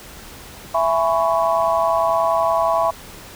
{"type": "chord", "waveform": "sine", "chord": "C# minor seventh", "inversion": "first", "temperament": "just", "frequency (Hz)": [665.2, 831.5, 997.9, 1108.7], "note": ["E5", "G#5", "B5", "C#6"], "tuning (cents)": [16, 2, 18, 0], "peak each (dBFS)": [-18, -24, -21, -22], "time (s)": [0.74, 2.91], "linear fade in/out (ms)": 10, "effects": ["pink hiss -39 dBFS RMS until 3.35 s"]}